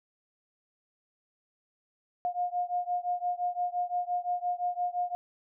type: beating tone pair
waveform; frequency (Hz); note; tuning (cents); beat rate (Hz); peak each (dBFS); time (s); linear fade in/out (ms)
sine; 710 / 715.8; F5 / F5; +28 / +42; 5.8; -31 / -32; 2.25-5.15; 0
effects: none